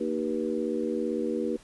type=harmonic tone with a mistuned harmonic; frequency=77.78 Hz; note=D#2; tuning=in tune; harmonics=3 / 4 / 5 / 6; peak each=-32 / -32 / -32 / -32 dBFS; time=0-1.57 s; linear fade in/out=10 ms; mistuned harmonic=6; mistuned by=+65 cents; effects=pink hiss -55 dBFS RMS until 1.63 s + resampled to 24000 Hz